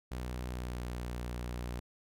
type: tone with pitch glide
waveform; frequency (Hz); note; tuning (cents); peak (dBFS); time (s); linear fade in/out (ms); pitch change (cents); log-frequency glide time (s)
sawtooth; 61.9 to 60.59; B1 to B1; +5 to -32; -33; 0.11-1.8; 10; -37; 0.5-0.74
effects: none